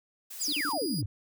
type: noise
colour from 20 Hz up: blue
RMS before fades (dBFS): -42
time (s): 0.3-0.73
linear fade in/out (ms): 10
type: tone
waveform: sawtooth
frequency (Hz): 4896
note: D#8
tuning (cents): -29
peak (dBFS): -32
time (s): 0.39-1.02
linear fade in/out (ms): 20
type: exponential sweep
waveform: sine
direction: down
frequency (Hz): 8100 to 89.9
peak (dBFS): -29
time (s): 0.41-1.06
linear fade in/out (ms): 5
type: tone bursts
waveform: sine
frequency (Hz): 294.1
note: D4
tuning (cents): +3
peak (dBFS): -34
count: 7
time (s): 0.48-1.029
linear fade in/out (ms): 2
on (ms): 45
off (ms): 39
effects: none